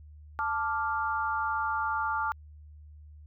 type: chord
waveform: sine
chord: D minor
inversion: second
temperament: equal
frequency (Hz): 880 / 1174.7 / 1396.9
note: A5 / D6 / F6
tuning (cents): 0 / 0 / 0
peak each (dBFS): -31 / -32 / -32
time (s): 0.39-2.32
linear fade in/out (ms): 0
effects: added 75 Hz sine -47 dBFS peak until 3.26 s